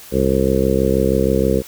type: harmonic tone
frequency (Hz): 66.3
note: C2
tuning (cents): +23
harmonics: 1 / 2 / 3 / 4 / 5 / 6 / 7 / 8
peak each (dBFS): -22 / -24 / -20 / -24 / -23 / -21 / -19 / -22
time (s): 0.11-1.63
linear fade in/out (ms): 50
effects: white hiss -39 dBFS RMS until 1.67 s